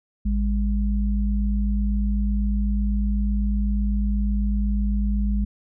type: tone pair together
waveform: sine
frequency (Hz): 54.01 / 203.9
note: A1 / G#3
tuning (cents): -31 / -32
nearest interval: octave + major seventh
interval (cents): 2299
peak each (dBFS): -20 / -25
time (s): 0.25-5.45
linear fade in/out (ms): 10
effects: none